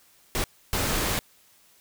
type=noise bursts at uneven times; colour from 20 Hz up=pink; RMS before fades=-26 dBFS; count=2; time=0.35-0.44 / 0.73-1.19 s; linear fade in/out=0 ms; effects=white hiss -59 dBFS RMS until 1.8 s